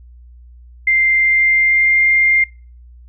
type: tone with pitch glide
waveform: sine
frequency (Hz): 2093 to 2108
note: C7 to C7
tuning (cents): 0 to +12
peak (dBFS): -10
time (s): 0.87-2.44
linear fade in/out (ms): 5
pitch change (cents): +12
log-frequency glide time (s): 1.18-2.03
effects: noise-tail reverb RT60 0.4 s tail -24 dB re dry + added 60 Hz sine -38 dBFS peak until 3.08 s